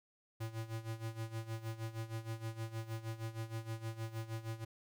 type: tone with tremolo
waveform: square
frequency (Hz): 112.4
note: A2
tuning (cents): +37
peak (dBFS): -38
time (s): 0.4-4.65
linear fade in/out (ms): 10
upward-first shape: sine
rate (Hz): 6.4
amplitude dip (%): 80
effects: none